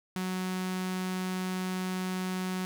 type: tone with notch filter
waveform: sawtooth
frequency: 185 Hz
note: F#3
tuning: in tune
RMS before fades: -33 dBFS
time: 0.16-2.65 s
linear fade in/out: 0 ms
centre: 510 Hz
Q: 1.5
effects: none